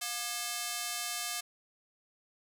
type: ring-modulated tone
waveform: 5% pulse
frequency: 956 Hz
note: A#5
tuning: 43 cents sharp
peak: -19 dBFS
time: 0.01-1.41 s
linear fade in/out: 10 ms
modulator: 246 Hz
effects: none